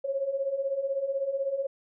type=beating tone pair; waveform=sine; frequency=534 / 550 Hz; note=C5 / C#5; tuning=+35 / -14 cents; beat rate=16 Hz; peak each=-33 / -28 dBFS; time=0.04-1.67 s; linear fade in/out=10 ms; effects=none